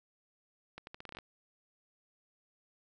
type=accelerating click train; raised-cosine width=0.3 ms; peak=-29 dBFS; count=10; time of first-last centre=0.78-1.187 s; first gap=91 ms; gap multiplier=0.81; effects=none